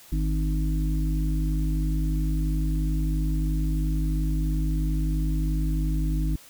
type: harmonic tone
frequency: 51.5 Hz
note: G#1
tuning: 14 cents flat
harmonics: 1 / 3 / 5 / 6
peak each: -23 / -29 / -35 / -34 dBFS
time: 0.12-6.36 s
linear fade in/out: 5 ms
effects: white hiss -50 dBFS RMS until 6.49 s